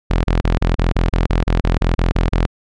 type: tone bursts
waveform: sawtooth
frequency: 42.59 Hz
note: F1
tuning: 43 cents flat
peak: -9 dBFS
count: 14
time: 0.1-2.463 s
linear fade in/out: 10 ms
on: 140 ms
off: 31 ms
effects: low-pass 4000 Hz 12 dB/octave